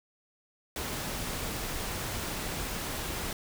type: noise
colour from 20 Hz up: pink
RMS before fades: -35 dBFS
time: 0.76-3.33 s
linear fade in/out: 2 ms
effects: none